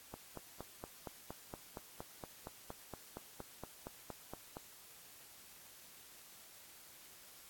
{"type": "click train", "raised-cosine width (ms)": 1, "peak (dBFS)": -30, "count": 20, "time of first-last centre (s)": [0.14, 4.569], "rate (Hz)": 4.29, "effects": ["white hiss -58 dBFS RMS until 7.49 s", "AAC 64 kbps"]}